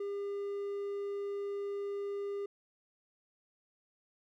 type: tone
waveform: triangle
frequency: 402.4 Hz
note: G4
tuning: 45 cents sharp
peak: -33 dBFS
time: 0-2.46 s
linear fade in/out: 5 ms
effects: none